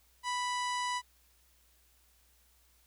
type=harmonic tone with a mistuned harmonic; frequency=987.8 Hz; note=B5; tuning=in tune; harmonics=1 / 2 / 3 / 4 / 5 / 6 / 7 / 8 / 9 / 10; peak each=-33 / -39 / -43 / -45 / -47 / -49 / -50 / -51 / -52 / -53 dBFS; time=0.23-1.02 s; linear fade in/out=50 ms; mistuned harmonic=9; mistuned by=+52 cents; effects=added 60 Hz sine -68 dBFS peak until 2.86 s + white hiss -68 dBFS RMS until 2.86 s